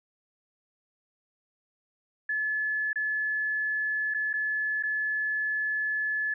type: tone with dropouts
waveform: sine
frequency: 1720 Hz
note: A6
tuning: 40 cents flat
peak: -26 dBFS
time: 2.29-6.34 s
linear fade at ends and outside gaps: 5 ms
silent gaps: 2.931-2.957 / 4.14-4.145 / 4.331-4.337 / 4.827-4.834 s
effects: none